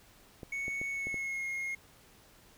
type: clicks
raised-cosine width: 2 ms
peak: -29 dBFS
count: 5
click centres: 0.432 / 0.681 / 0.815 / 1.07 / 1.143 s
type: tone with pitch glide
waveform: triangle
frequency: 2217 to 2148 Hz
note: C#7 to C7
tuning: 0 to +45 cents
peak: -32 dBFS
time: 0.52-1.75 s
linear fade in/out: 5 ms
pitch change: -55 cents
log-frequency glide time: 0.9-1.46 s
effects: pink hiss -60 dBFS RMS until 2.57 s